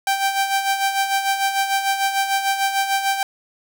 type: tone with tremolo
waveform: sawtooth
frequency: 783 Hz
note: G5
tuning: 2 cents flat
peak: -12 dBFS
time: 0.07-3.23 s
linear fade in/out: 2 ms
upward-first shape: sine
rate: 6.7 Hz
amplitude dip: 60%
effects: none